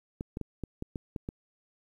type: clicks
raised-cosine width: 3 ms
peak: -22 dBFS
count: 8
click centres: 0.209 / 0.371 / 0.413 / 0.637 / 0.824 / 0.958 / 1.162 / 1.289 s
effects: 10-bit